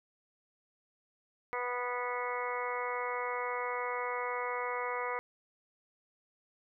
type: harmonic tone with a mistuned harmonic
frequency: 245.9 Hz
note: B3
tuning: 7 cents flat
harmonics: 2 / 3 / 4 / 5 / 6 / 7 / 8 / 9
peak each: -38 / -44 / -38 / -40 / -46 / -51 / -42 / -43 dBFS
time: 1.53-5.19 s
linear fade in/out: 0 ms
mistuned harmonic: 9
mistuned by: -16 cents
effects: none